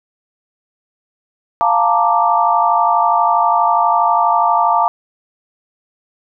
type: chord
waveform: sine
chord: Bb major seventh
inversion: second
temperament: equal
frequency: 698.5 / 880 / 932.3 / 1174.7 Hz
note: F5 / A5 / Bb5 / D6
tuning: 0 / 0 / 0 / 0 cents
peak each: -16 dBFS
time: 1.61-4.88 s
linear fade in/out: 0 ms
effects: none